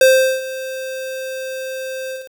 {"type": "tone with ADSR envelope", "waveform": "square", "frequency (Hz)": 523.3, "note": "C5", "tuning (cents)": 0, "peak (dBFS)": -7, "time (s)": [0.01, 2.3], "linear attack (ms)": 3, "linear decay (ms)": 390, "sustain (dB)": -17, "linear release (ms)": 190, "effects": ["7-bit"]}